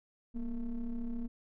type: ring-modulated tone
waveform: triangle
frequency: 110 Hz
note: A2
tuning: in tune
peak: -29 dBFS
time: 0.34-1.28 s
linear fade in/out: 20 ms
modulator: 127 Hz
effects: none